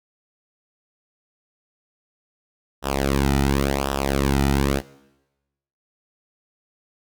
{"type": "tone with flanger", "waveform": "sawtooth", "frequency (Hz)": 68.9, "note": "C#2", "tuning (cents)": -10, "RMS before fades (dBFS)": -21, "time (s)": [2.82, 4.82], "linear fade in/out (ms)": 50, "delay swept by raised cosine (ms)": [0.45, 1.85], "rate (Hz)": 0.92, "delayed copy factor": -0.85, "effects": ["noise-tail reverb RT60 1.0 s tail -20 dB re dry"]}